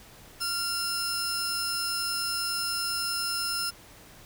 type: tone pair together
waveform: sawtooth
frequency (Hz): 1383 / 5222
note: F6 / E8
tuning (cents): -17 / -17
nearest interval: octave + major seventh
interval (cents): 2300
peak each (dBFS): -29 / -27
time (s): 0.4-3.71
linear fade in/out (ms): 20
effects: pink hiss -51 dBFS RMS until 4.25 s